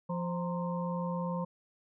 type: harmonic tone with a mistuned harmonic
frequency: 174.6 Hz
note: F3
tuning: in tune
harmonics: 1 / 3 / 5 / 6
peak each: -33 / -38 / -41 / -42 dBFS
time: 0.09-1.45 s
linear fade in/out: 10 ms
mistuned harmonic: 5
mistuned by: +100 cents
effects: none